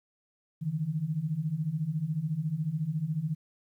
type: beating tone pair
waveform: sine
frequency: 146.83 / 160.83 Hz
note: D3 / E3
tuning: 0 / -42 cents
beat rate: 14 Hz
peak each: -33 / -30 dBFS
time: 0.61-3.35 s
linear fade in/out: 20 ms
effects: 11-bit